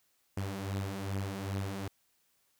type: beating tone pair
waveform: sawtooth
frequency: 96.1 / 98.6 Hz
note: G2 / G2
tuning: -34 / +11 cents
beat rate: 2.5 Hz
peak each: -35 / -32 dBFS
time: 0.37-1.88 s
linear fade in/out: 5 ms
effects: white hiss -73 dBFS RMS until 2.59 s